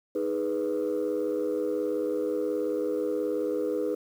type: chord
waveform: sine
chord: G# minor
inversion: second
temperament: equal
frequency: 311.1 / 415.3 / 493.9 Hz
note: D#4 / G#4 / B4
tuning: 0 / 0 / 0 cents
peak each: -30 / -29 / -28 dBFS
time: 0.15-3.95 s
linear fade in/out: 5 ms
effects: tanh soft clip ceiling -21 dBFS + 9-bit